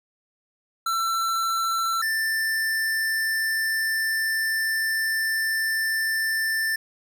square tone pair in turn, 1343 / 1776.8 Hz, E6 / A6, +32 / +16 cents, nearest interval perfect fourth, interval 484 cents, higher second, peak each -23 dBFS, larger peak neither, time 0.86-2.02 / 2.02-6.76 s, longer second, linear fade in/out 5 ms, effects none

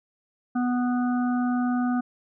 harmonic tone, 246.9 Hz, B3, in tune, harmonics 1 / 3 / 5 / 6, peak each -22 / -32 / -36 / -38 dBFS, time 0.55-2.01 s, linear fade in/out 10 ms, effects none

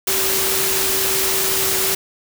sine tone in noise, 384.8 Hz, G4, 32 cents flat, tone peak -26 dBFS, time 0.07-1.95 s, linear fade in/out 5 ms, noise white, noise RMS -19 dBFS, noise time 0.07-1.95 s, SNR -10 dB, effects none

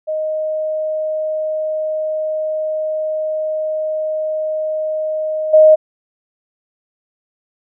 sine tone with level steps, 622.3 Hz, D#5, in tune, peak -17 / -4 dBFS, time 0.07-5.76 s, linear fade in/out 20 ms, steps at 5.53 s, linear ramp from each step 10 ms, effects none

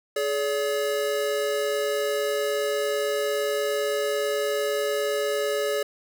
square tone pair together, 421.8 / 571 Hz, G#4 / D5, +27 / -49 cents, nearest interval perfect fourth, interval 524 cents, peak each -27 dBFS, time 0.16-5.83 s, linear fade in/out 5 ms, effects none

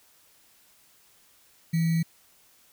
sine tone with sample-and-hold, 164.81 Hz, E3, in tune, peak -21 dBFS, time 1.73-2.03 s, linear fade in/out 10 ms, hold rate 2100 Hz, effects white hiss -60 dBFS RMS until 2.72 s

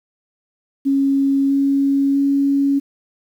sine tone with pitch steps, 274.8 / 276.7 / 278.6 Hz, C#4 / C#4 / C#4, -15 / -3 / +9 cents, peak -13 dBFS, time 0.85-2.8 s, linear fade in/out 20 ms, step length 650 ms, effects 8-bit

